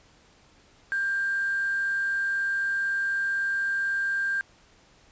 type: tone with quantisation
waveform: sine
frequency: 1591 Hz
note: G6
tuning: 25 cents sharp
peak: -24 dBFS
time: 0.92-4.41 s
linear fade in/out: 0 ms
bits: 7
effects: pink hiss -58 dBFS RMS until 5.11 s + resampled to 16000 Hz